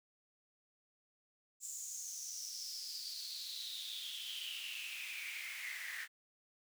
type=noise with high-pass filter sweep; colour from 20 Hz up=pink; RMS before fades=-45 dBFS; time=1.6-6.08 s; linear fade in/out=50 ms; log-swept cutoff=7400 to 1800 Hz; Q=8.1; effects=none